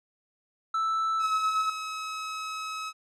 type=tone with pitch glide; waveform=triangle; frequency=1318.5 to 1291.4 Hz; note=E6 to E6; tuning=0 to -36 cents; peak=-23 dBFS; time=0.74-1.7 s; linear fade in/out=5 ms; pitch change=-36 cents; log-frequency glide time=1.2-1.28 s
type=tone; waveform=sawtooth; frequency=1283 Hz; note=E6; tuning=47 cents flat; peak=-29 dBFS; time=1.19-2.93 s; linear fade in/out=50 ms
effects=low-pass 8000 Hz 12 dB/octave